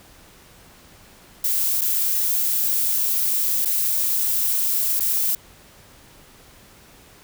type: noise with dropouts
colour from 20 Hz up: violet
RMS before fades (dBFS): -21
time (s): 1.44-5.35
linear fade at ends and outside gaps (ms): 2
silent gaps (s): 1.81-1.817 / 3.648-3.657 / 4.995-5.006
effects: pink hiss -49 dBFS RMS until 7.23 s